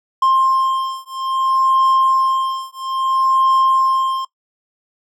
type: beating tone pair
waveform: triangle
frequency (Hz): 1057 / 1057.6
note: C6 / C6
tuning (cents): +17 / +18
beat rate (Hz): 0.6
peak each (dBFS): -15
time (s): 0.22-4.25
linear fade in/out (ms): 5
effects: noise-tail reverb RT60 0.1 s tail -20 dB re dry